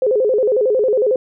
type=tone with vibrato; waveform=sine; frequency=466.2 Hz; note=A#4; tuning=in tune; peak=-12 dBFS; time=0.02-1.16 s; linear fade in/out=2 ms; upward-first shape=square; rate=11 Hz; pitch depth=180 cents each way; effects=none